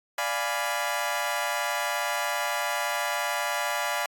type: chord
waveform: 20% pulse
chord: D diminished seventh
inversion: none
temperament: equal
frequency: 587.3 / 698.5 / 830.6 / 987.8 Hz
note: D5 / F5 / Ab5 / Cb6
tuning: 0 / 0 / 0 / 0 cents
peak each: -27 dBFS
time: 0.18-4.06 s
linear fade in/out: 2 ms
effects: AAC 64 kbps